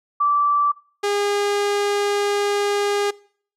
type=tone pair in turn; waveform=sine / sawtooth; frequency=1163 / 407.4 Hz; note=D6 / G#4; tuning=-17 / -33 cents; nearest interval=octave + tritone; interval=1816 cents; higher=first; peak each=-15 / -15 dBFS; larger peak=neither; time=0.2-0.72 / 1.03-3.11 s; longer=second; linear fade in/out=10 ms; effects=noise-tail reverb RT60 0.5 s tail -22 dB re dry + low-pass 9000 Hz 12 dB/octave